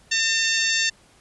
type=harmonic tone; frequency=902 Hz; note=A5; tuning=43 cents sharp; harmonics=2 / 3 / 4 / 5 / 6 / 7 / 8; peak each=-24 / -26 / -27 / -28 / -29 / -29 / -30 dBFS; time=0.11-0.9 s; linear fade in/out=10 ms; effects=pink hiss -55 dBFS RMS until 1.2 s + resampled to 24000 Hz